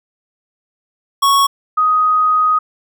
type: tone pair in turn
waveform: square / sine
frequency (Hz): 1108.7 / 1251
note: C#6 / D#6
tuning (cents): 0 / +9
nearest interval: major second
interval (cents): 209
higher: second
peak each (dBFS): -10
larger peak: neither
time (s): 1.22-1.47 / 1.77-2.59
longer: second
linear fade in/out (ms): 10
effects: none